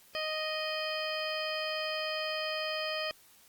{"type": "harmonic tone", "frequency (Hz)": 622.3, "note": "D#5", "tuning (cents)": 0, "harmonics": [1, 2, 3, 4, 5, 7, 8], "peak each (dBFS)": [-36, -41, -41, -40, -40, -45, -41], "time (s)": [0.15, 3.11], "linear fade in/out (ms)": 0, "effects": ["white hiss -60 dBFS RMS until 3.48 s", "Opus 48 kbps"]}